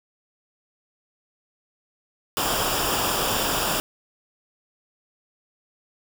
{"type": "noise with comb filter", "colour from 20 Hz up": "pink", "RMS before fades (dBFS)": -24, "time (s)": [2.37, 3.8], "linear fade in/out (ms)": 0, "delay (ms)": 0.48, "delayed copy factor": -0.65, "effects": []}